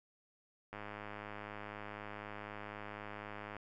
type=click train; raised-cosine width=0.5 ms; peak=-30 dBFS; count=296; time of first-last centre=0.73-3.567 s; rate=104 Hz; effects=none